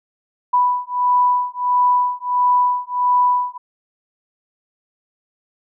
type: beating tone pair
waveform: sine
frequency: 987.8 / 989.3 Hz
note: B5 / B5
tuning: 0 / +3 cents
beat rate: 1.5 Hz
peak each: -17 dBFS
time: 0.53-3.58 s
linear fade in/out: 10 ms
effects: none